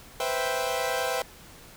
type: chord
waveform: sawtooth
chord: C major seventh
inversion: third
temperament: equal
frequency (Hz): 493.9 / 523.3 / 659.3 / 784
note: B4 / C5 / E5 / G5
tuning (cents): 0 / 0 / 0 / 0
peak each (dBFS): -28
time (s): 0.2-1.22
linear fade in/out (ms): 2
effects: pink hiss -49 dBFS RMS until 1.76 s